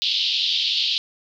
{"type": "band-pass noise", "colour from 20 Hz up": "pink", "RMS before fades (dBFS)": -22, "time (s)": [0.02, 0.98], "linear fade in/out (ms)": 0, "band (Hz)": [3000, 4500], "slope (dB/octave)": 48, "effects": []}